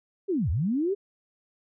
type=linear two-way sweep; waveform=sine; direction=down then up; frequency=415.3 to 67.7 to 415.3 Hz; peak=-23 dBFS; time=0.28-0.95 s; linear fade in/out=20 ms; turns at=0.5 s; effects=none